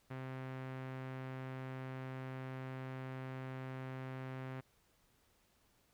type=tone with low-pass filter; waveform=sawtooth; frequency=130.81 Hz; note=C3; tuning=in tune; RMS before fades=-45 dBFS; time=0.1-4.61 s; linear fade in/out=10 ms; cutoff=2100 Hz; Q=1.3; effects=pink hiss -73 dBFS RMS until 5.93 s